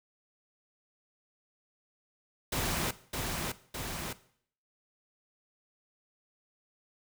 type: noise with echo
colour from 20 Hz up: pink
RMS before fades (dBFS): -32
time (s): 2.52-2.91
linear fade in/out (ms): 5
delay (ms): 610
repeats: 2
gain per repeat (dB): -3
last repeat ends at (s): 4.13
effects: noise-tail reverb RT60 0.6 s tail -17 dB re dry